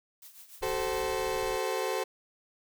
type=noise with tremolo; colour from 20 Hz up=blue; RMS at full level=-48 dBFS; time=0.22-1.02 s; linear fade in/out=2 ms; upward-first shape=triangle; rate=6.9 Hz; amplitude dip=75%
type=noise; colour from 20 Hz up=brown; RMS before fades=-46 dBFS; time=0.61-1.58 s; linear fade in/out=10 ms
type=chord; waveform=30% pulse; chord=F# diminished; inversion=none; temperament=equal with one note detuned; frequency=379.3 / 440 / 523.3 Hz; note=F#4 / A4 / C5; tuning=+43 / 0 / 0 cents; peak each=-31 dBFS; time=0.62-2.04 s; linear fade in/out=10 ms
effects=none